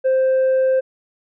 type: tone with tanh clipping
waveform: sine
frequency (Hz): 523.3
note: C5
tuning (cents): 0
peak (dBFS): -14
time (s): 0.04-0.81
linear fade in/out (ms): 20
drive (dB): 2
effects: none